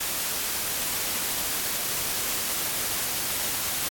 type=noise; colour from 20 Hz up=white; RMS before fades=-28 dBFS; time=0-3.89 s; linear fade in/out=10 ms; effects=AAC 64 kbps